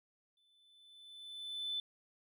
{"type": "tone with exponential growth", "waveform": "triangle", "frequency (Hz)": 3513, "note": "A7", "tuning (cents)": -3, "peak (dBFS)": -31, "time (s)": [0.37, 1.8], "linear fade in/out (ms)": 2, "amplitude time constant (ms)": 310, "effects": ["tanh soft clip ceiling -33 dBFS"]}